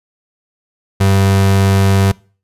35% pulse tone, 97.4 Hz, G2, 11 cents flat, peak -7 dBFS, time 1-2.12 s, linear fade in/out 10 ms, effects noise-tail reverb RT60 0.4 s tail -24 dB re dry + resampled to 32000 Hz

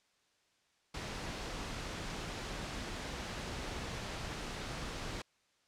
pink noise, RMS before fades -41 dBFS, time 0.94-5.22 s, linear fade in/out 5 ms, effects white hiss -73 dBFS RMS until 5.67 s + low-pass 6000 Hz 12 dB/octave

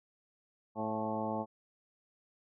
harmonic tone with a mistuned harmonic, 109.1 Hz, A2, 14 cents flat, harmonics 1 / 2 / 3 / 4 / 5 / 6 / 7 / 8 / 10, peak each -46 / -38 / -43 / -44 / -41 / -41 / -44 / -39 / -46 dBFS, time 0.75-1.46 s, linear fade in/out 50 ms, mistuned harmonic 6, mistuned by +28 cents, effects none

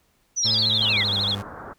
sine linear sweep, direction down, 6040 to 1864.7 Hz, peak -21 dBFS, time 0.36-1.04 s, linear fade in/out 20 ms
sine tone with vibrato, 3729 Hz, A#7, in tune, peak -21 dBFS, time 0.43-1.35 s, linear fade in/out 5 ms, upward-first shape sine, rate 13 Hz, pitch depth 230 cents each way
30% pulse tone with pitch glide, 107.9 to 100.09 Hz, A2 to G2, -33 to +37 cents, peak -26 dBFS, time 0.44-1.43 s, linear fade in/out 20 ms, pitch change -130 cents, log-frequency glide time 0.81-1.11 s
white low-pass noise, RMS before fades -38 dBFS, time 0.8-1.74 s, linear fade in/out 20 ms, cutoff 1500 Hz, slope 48 dB/octave
effects pink hiss -65 dBFS RMS until 1.78 s

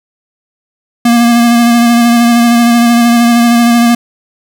square tone with vibrato, 236 Hz, A#3, 22 cents sharp, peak -5 dBFS, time 1.05-3.95 s, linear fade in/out 5 ms, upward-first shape sine, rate 13 Hz, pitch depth 21 cents each way, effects 7-bit

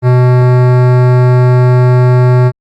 sine tone with hard clipping, 125 Hz, B2, 21 cents sharp, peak -6 dBFS, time 0.02-2.52 s, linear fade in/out 50 ms, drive 18 dB, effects Opus 32 kbps

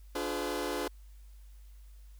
sawtooth chord, D diminished seventh, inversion none, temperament just, 293.7 / 352.4 / 422.9 / 507.5 Hz, D4 / F4 / Ab4 / Cb5, 0 / +16 / +31 / +47 cents, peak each -34 dBFS, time 0.15-0.88 s, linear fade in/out 5 ms, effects added 50 Hz sine -49 dBFS peak until 2.19 s + white hiss -68 dBFS RMS until 2.19 s

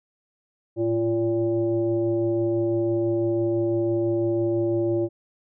sine tone with frequency modulation, 343.5 Hz, F4, 29 cents flat, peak -20 dBFS, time 0.76-5.09 s, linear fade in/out 50 ms, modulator 231 Hz, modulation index 0.74, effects none

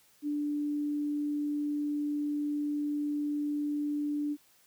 sine tone, 293.7 Hz, D4, in tune, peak -29 dBFS, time 0.22-4.37 s, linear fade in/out 50 ms, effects white hiss -64 dBFS RMS until 4.66 s + high-pass 60 Hz 12 dB/octave

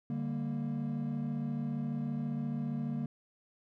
triangle chord, G minor, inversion second, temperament equal with one note detuned, 146.83 / 198.39 / 233.1 Hz, D3 / G3 / Bb3, 0 / +21 / 0 cents, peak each -34 / -38 / -33 dBFS, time 0.1-3.06 s, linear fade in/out 2 ms, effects tanh soft clip ceiling -24 dBFS

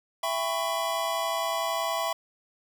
square chord, C# half-diminished seventh, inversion first, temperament just, 665.2 / 798.3 / 997.9 / 1108.7 Hz, E5 / G5 / B5 / C#6, +16 / +31 / +18 / 0 cents, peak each -31 / -36 / -33 / -34 dBFS, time 0.23-2.13 s, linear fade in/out 5 ms, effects none

